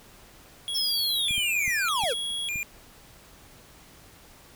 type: tone with vibrato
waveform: square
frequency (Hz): 2828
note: F7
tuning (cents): +21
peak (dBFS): -29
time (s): 0.68-2.63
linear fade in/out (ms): 0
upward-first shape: square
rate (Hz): 0.83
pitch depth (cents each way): 280
type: linear sweep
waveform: square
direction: down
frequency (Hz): 5390 to 410.8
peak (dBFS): -26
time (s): 0.74-2.14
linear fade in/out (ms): 20
type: clicks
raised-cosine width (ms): 5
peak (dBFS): -27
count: 5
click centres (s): 1.309 / 1.38 / 1.679 / 2.037 / 2.558
effects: pink hiss -52 dBFS RMS until 4.55 s